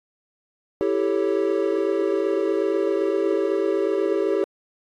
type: chord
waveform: triangle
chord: A dominant seventh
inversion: second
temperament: equal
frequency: 329.6 / 392 / 440 / 554.4 Hz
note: E4 / G4 / A4 / C#5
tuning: 0 / 0 / 0 / 0 cents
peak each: -24 / -20 / -24 / -26 dBFS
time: 0.81-4.44 s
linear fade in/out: 0 ms
effects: AAC 32 kbps